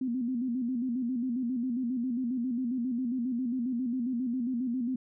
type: tone with vibrato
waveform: sine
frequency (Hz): 246.9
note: B3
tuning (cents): 0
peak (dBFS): -28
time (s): 0.01-4.96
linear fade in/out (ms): 5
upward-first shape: square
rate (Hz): 7.4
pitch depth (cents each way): 87
effects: none